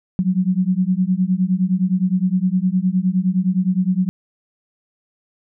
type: beating tone pair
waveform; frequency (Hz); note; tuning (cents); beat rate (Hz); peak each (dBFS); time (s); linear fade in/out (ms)
sine; 180 / 189.7; F#3 / F#3; -47 / +43; 9.7; -18; 0.19-4.09; 0
effects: none